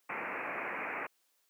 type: low-pass noise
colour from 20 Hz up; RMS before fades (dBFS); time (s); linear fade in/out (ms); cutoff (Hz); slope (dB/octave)
white; -38; 0.09-1.07; 10; 2500; 96
effects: white hiss -74 dBFS RMS until 1.49 s + high-pass 300 Hz 12 dB/octave